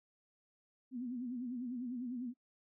sine tone with vibrato, 246.9 Hz, B3, in tune, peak -38 dBFS, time 0.91-2.34 s, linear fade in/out 50 ms, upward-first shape sine, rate 10 Hz, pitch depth 96 cents each way, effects noise-tail reverb RT60 0.1 s tail -21 dB re dry

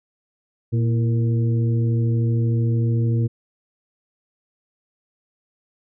harmonic tone with a mistuned harmonic, 116.54 Hz, A#2, in tune, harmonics 1 / 2 / 3 / 4, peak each -17 / -28 / -30 / -34 dBFS, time 0.72-3.28 s, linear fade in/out 20 ms, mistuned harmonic 3, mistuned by -67 cents, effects none

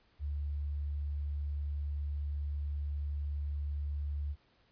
sine tone, 72.6 Hz, D2, 19 cents flat, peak -33 dBFS, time 0.19-4.36 s, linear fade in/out 50 ms, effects pink hiss -69 dBFS RMS until 4.71 s + resampled to 11025 Hz

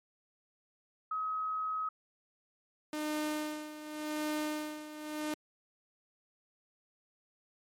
sine tone, 1272 Hz, D#6, 38 cents sharp, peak -32 dBFS, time 1.11-1.89 s, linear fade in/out 5 ms
sawtooth tone with tremolo, 303.9 Hz, D#4, 41 cents flat, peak -28 dBFS, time 2.93-5.34 s, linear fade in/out 2 ms, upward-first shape sine, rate 0.89 Hz, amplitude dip 75%
effects MP3 64 kbps

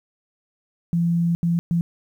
sine tone bursts at uneven times, 170 Hz, F3, 46 cents flat, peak -17 dBFS, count 3, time 0.93-1.35 / 1.43-1.59 / 1.71-1.81 s, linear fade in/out 0 ms, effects 9-bit

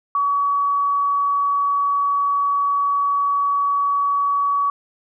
sine tone, 1133 Hz, C#6, 37 cents sharp, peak -16 dBFS, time 0.15-4.7 s, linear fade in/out 2 ms, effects none

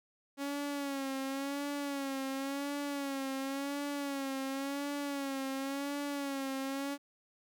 sawtooth tone with vibrato, 277.2 Hz, C#4, in tune, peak -31 dBFS, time 0.37-6.98 s, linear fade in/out 50 ms, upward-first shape sine, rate 0.93 Hz, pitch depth 59 cents each way, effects none

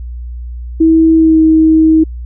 sine tone with pitch glide, 323.2 to 317.5 Hz, E4 to D#4, -34 to +35 cents, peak -4 dBFS, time 0.8-2.04 s, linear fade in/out 10 ms, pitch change -31 cents, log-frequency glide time 1.15-1.39 s, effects added 60 Hz sine -21 dBFS peak until 2.25 s

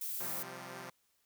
violet noise, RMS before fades -39 dBFS, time 0.01-0.43 s, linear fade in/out 5 ms
5% pulse chord, C suspended fourth, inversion none, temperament equal with one note detuned, 129.53 / 174.61 / 196 Hz, C3 / F3 / G3, -17 / 0 / 0 cents, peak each -37 / -37 / -39 dBFS, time 0.2-0.9 s, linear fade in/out 5 ms
effects white hiss -75 dBFS RMS until 1.25 s

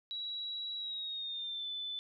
sine tone with pitch glide, 3893 to 3509 Hz, B7 to A7, -26 to -5 cents, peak -37 dBFS, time 0.11-1.99 s, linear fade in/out 0 ms, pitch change -179 cents, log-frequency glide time 0.77-1.68 s, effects none

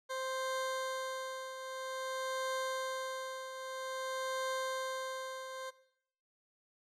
20% pulse tone with tremolo, 523.3 Hz, C5, in tune, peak -29 dBFS, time 0.09-5.71 s, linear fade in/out 20 ms, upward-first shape triangle, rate 0.51 Hz, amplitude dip 65%, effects noise-tail reverb RT60 0.7 s tail -18 dB re dry + low-pass 10000 Hz 12 dB/octave

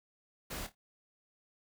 pink noise with echo, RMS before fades -41 dBFS, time 0.5-0.67 s, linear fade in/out 10 ms, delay 27 ms, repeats 3, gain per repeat -12 dB, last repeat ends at 0.751 s, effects none

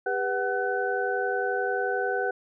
sine tone cluster, 400.5 / 491.7 / 748 / 1506 Hz, G4 / B4 / F#5 / F#6, +37 / -8 / +19 / +30 cents, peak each -30 dBFS, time 0.06-2.31 s, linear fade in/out 5 ms, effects none

